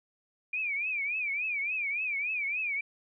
sine tone with vibrato, 2387 Hz, D7, 28 cents sharp, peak -29 dBFS, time 0.53-2.81 s, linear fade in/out 5 ms, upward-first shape triangle, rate 3.5 Hz, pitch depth 170 cents each way, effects none

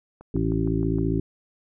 click train, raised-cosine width 1 ms, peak -30 dBFS, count 6, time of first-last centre 0.21-0.985 s, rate 6.45 Hz
harmonic tone, 55 Hz, A1, in tune, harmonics 1 / 2 / 3 / 5 / 6 / 7, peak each -29 / -28 / -27 / -27 / -29 / -30 dBFS, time 0.34-1.2 s, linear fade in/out 5 ms
effects none

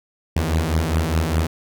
sawtooth beating tone pair, 77.78 / 82.68 Hz, D#2 / E2, 0 / +6 cents, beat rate 4.9 Hz, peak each -17 dBFS, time 0.36-1.47 s, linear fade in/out 5 ms, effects none

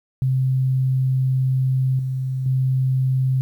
sine tone with level steps, 130.81 Hz, C3, in tune, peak -16 / -21 / -16 dBFS, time 0.22-3.41 s, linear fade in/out 0 ms, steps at 1.99 / 2.46 s, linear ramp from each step 2 ms, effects 9-bit

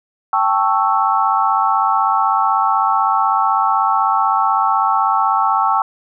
sine chord, A dominant seventh, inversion third, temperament equal, 784 / 880 / 1108.7 / 1318.5 Hz, G5 / A5 / C#6 / E6, 0 / 0 / 0 / 0 cents, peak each -18 dBFS, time 0.33-5.82 s, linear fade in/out 2 ms, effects none

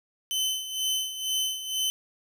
sawtooth tone with tremolo, 3048 Hz, G7, 49 cents flat, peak -21 dBFS, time 0.31-1.9 s, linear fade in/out 0 ms, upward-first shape sine, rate 2.1 Hz, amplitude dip 70%, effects none

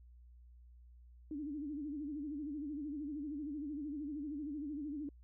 sine tone with vibrato, 293.7 Hz, D4, in tune, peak -39 dBFS, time 1.31-5.09 s, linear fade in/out 2 ms, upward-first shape sine, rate 13 Hz, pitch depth 110 cents each way, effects added 60 Hz sine -56 dBFS peak until 5.23 s

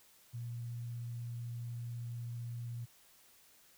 sine tone with vibrato, 118.8 Hz, A#2, 33 cents sharp, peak -39 dBFS, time 0.33-2.86 s, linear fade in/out 20 ms, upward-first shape triangle, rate 16 Hz, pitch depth 8 cents each way, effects white hiss -64 dBFS RMS until 3.77 s

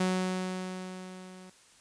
sawtooth tone with level ramp, 185 Hz, F#3, in tune, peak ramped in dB -21 to -44 dBFS, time 0-1.5 s, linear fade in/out 5 ms, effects white hiss -59 dBFS RMS until 1.8 s + resampled to 22050 Hz

